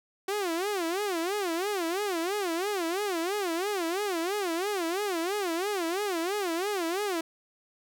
sawtooth tone with vibrato, 370 Hz, F#4, in tune, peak -24 dBFS, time 0.28-7.21 s, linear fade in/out 5 ms, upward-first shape sine, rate 3 Hz, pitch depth 220 cents each way, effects none

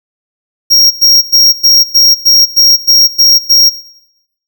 square tone bursts, 5588 Hz, F8, in tune, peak -3 dBFS, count 10, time 0.7-3.7 s, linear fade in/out 20 ms, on 210 ms, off 100 ms, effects noise-tail reverb RT60 0.9 s tail -18 dB re dry

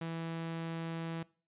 sawtooth tone, 164.81 Hz, E3, in tune, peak -33 dBFS, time 0.01-1.23 s, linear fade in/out 5 ms, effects noise-tail reverb RT60 0.4 s tail -22 dB re dry + resampled to 8000 Hz

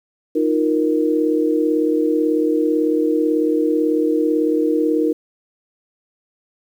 sine chord, Eb suspended second, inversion none, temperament equal with one note detuned, 311.1 / 349.2 / 468.1 Hz, Eb4 / F4 / Bb4, 0 / 0 / +7 cents, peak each -17 / -22 / -19 dBFS, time 0.35-5.13 s, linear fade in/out 10 ms, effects 8-bit

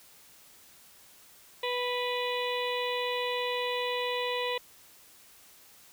harmonic tone, 492.8 Hz, B4, 4 cents flat, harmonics 1 / 2 / 4 / 5 / 6 / 7 / 8, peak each -32 / -35 / -38 / -39 / -40 / -40 / -41 dBFS, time 1.63-4.58 s, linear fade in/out 5 ms, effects white hiss -56 dBFS RMS until 5.92 s

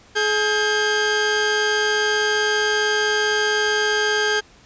sawtooth tone pair together, 424.1 / 1601 Hz, G#4 / G6, +36 / +36 cents, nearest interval octave + major seventh, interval 2300 cents, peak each -17 / -16 dBFS, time 0.15-4.41 s, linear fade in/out 20 ms, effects pink hiss -50 dBFS RMS until 4.65 s + resampled to 16000 Hz

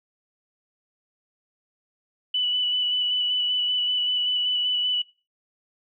sine tone with vibrato, 2971 Hz, F#7, 6 cents sharp, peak -21 dBFS, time 2.34-5.02 s, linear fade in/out 5 ms, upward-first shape square, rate 5.2 Hz, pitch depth 12 cents each way, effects noise-tail reverb RT60 0.3 s tail -19 dB re dry

